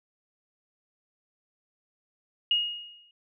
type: tone with exponential decay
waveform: sine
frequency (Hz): 2869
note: F7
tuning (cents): +46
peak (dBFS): -19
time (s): 2.51-3.11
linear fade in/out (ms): 2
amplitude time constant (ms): 130
effects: none